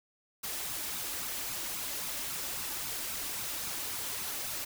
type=noise with flanger; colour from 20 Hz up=white; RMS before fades=-37 dBFS; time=0.43-4.65 s; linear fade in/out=10 ms; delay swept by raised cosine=0.78 to 3.48 ms; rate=3.7 Hz; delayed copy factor=+0.5; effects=none